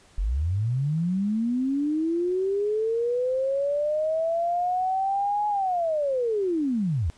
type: linear two-way sweep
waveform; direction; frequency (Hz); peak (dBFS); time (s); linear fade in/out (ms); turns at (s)
sine; up then down; 41.2 to 841 to 68; -22; 0.18-7.1; 0; 5.48
effects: pink hiss -56 dBFS RMS until 7.17 s + resampled to 22050 Hz